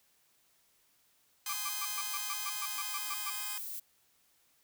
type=chord; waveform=5% pulse; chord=Ab major seventh; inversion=none; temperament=just; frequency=830.6 / 1038.3 / 1245.9 / 1557.4 Hz; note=Ab5 / C6 / Eb6 / G6; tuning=0 / -14 / +2 / -12 cents; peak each=-34 / -31 / -33 / -35 dBFS; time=1.46-3.58 s; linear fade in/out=2 ms
type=noise; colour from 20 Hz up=violet; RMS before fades=-41 dBFS; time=1.47-3.8 s; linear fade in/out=10 ms
type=tone bursts; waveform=35% pulse; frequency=1174.7 Hz; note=D6; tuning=in tune; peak=-35 dBFS; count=12; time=1.49-3.302 s; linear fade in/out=5 ms; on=41 ms; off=120 ms
effects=white hiss -70 dBFS RMS until 4.63 s